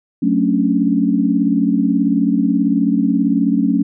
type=chord; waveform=sine; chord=D major seventh; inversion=first; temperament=just; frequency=183.54 / 220.2 / 275.3 / 293.7 Hz; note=F#3 / A3 / C#4 / D4; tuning=-14 / +2 / -12 / 0 cents; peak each=-19 / -17 / -16 / -21 dBFS; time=0.22-3.83 s; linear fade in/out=10 ms; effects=none